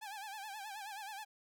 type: tone with vibrato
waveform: sawtooth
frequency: 825 Hz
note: G#5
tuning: 12 cents flat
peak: -40 dBFS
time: 0.01-1.25 s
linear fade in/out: 20 ms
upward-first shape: sine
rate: 9.4 Hz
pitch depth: 110 cents each way
effects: none